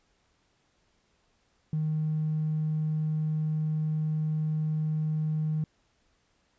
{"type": "tone with tanh clipping", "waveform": "triangle", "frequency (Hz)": 155.1, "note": "D#3", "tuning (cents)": -5, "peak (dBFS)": -25, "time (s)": [1.73, 5.64], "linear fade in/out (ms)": 2, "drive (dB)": 1, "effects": ["pink hiss -70 dBFS RMS until 6.58 s", "resampled to 16000 Hz"]}